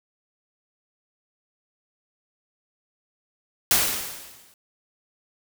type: noise with exponential decay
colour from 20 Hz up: white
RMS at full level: -17 dBFS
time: 3.71-4.54 s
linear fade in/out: 1 ms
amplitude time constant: 180 ms
effects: none